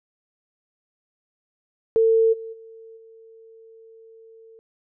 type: tone with level steps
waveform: sine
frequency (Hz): 450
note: A4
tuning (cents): +39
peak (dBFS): -14 / -32 / -41 / -45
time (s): 1.96-4.59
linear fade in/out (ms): 0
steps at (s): 2.32 / 2.52 / 2.96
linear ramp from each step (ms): 20
effects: none